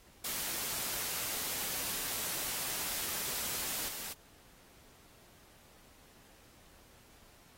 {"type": "noise with level steps", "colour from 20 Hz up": "white", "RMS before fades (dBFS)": [-37, -42], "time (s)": [0.24, 4.13], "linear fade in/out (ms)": 5, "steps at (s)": 3.88, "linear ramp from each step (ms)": 10, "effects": ["pink hiss -61 dBFS RMS until 7.57 s", "AAC 48 kbps"]}